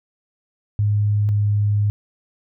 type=tone pair in turn; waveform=sine; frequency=103.9 / 103.46 Hz; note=G#2 / G#2; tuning=+1 / -6 cents; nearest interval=unison; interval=7 cents; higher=first; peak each=-15 dBFS; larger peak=neither; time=0.79-1.29 / 1.29-1.9 s; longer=second; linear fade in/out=0 ms; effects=none